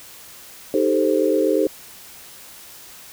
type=chord; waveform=sine; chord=A half-diminished seventh; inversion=second; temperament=equal; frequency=311.1 / 392 / 440 / 523.3 Hz; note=Eb4 / G4 / A4 / C5; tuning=0 / 0 / 0 / 0 cents; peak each=-21 dBFS; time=0.74-1.67 s; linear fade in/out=2 ms; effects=white hiss -42 dBFS RMS until 3.12 s